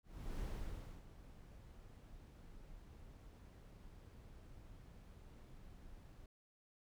brown noise with ADSR envelope, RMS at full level -43 dBFS, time 0.03-6.26 s, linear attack 370 ms, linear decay 630 ms, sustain -14 dB, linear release 3 ms, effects none

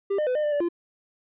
triangle tone with pitch steps, 396.6 / 606 / 504 / 605 / 594 / 581 / 344.3 Hz, G4 / D#5 / B4 / D#5 / D5 / D5 / F4, +20 / -46 / +35 / -49 / +20 / -19 / -25 cents, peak -20 dBFS, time 0.1-0.688 s, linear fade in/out 10 ms, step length 84 ms, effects resampled to 8000 Hz

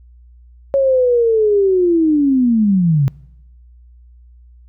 sine linear sweep, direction down, 554.4 to 131.4 Hz, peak -10 dBFS, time 0.74-3.08 s, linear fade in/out 0 ms, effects noise-tail reverb RT60 0.9 s tail -24 dB re dry + added 60 Hz sine -41 dBFS peak until 4.68 s

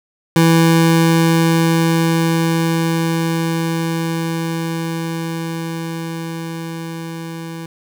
25% pulse tone with level ramp, 164.81 Hz, E3, in tune, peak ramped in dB -5 to -23 dBFS, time 0.36-7.66 s, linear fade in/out 2 ms, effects none

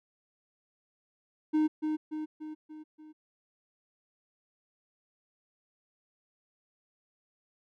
triangle tone with echo, 308.5 Hz, D#4, 15 cents flat, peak -21 dBFS, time 1.53-1.68 s, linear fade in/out 20 ms, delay 290 ms, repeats 5, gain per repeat -5 dB, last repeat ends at 3.13 s, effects none

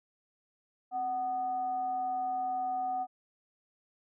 sine tone with frequency modulation, 747 Hz, F#5, 16 cents sharp, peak -30 dBFS, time 0.91-3.07 s, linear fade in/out 50 ms, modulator 484 Hz, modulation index 0.24, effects none

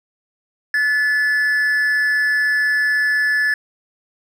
triangle tone with amplitude modulation, 1727 Hz, A6, 33 cents flat, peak -11 dBFS, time 0.74-3.54 s, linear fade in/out 2 ms, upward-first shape sine, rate 264 Hz, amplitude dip 40%, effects none

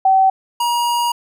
sine / square tone pair in turn, 766 / 952.4 Hz, G5 / A#5, -40 / +37 cents, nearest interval major third, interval 377 cents, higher second, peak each -9 / -16 dBFS, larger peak first, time 0.05-0.3 / 0.6-1.12 s, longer second, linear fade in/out 5 ms, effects none

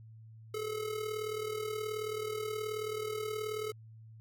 square tone with amplitude modulation, 430 Hz, A4, 40 cents flat, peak -33 dBFS, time 0.54-3.72 s, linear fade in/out 5 ms, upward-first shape sine, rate 38.7 Hz, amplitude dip 60%, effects added 111 Hz sine -50 dBFS peak until 4.2 s

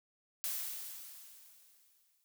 blue noise with exponential decay, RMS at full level -36 dBFS, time 0.44-2.24 s, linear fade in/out 0 ms, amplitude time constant 390 ms, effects none

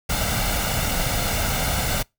pink noise with comb filter, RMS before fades -23 dBFS, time 0.09-2.03 s, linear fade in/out 10 ms, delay 1.4 ms, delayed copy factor +0.6, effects noise-tail reverb RT60 0.2 s tail -25 dB re dry

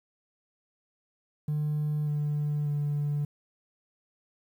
triangle tone with pitch steps, 150 / 148.02 / 146.07 Hz, D3 / D3 / D3, +37 / +14 / -9 cents, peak -23 dBFS, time 1.48-3.25 s, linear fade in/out 5 ms, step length 590 ms, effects tanh soft clip ceiling -22 dBFS + 10-bit

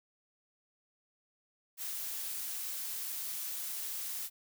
blue noise, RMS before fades -39 dBFS, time 1.77-4.3 s, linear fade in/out 50 ms, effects none

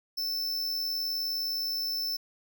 square tone with amplitude modulation, 5300 Hz, E8, 9 cents sharp, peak -28 dBFS, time 0.17-2.17 s, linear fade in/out 10 ms, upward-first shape sine, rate 79.5 Hz, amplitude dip 35%, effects none

